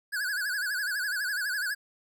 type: tone with vibrato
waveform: square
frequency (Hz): 1573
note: G6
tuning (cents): +6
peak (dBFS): -29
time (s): 0.12-1.75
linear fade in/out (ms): 20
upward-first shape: sine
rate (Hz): 12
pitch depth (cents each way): 140
effects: none